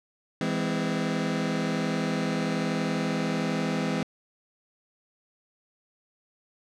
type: chord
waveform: sawtooth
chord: E augmented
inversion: none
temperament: just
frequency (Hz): 164.81 / 206 / 257.5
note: E3 / G#3 / B#3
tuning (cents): 0 / -14 / -28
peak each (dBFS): -26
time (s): 0.41-4.03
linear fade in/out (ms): 2
effects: low-pass 6000 Hz 12 dB/octave